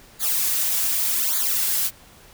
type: noise with flanger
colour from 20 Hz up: blue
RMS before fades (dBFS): -22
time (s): 0.19-1.91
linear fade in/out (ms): 50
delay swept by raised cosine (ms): 0.36 to 5.16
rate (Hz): 0.85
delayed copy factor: -1
effects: pink hiss -49 dBFS RMS until 2.33 s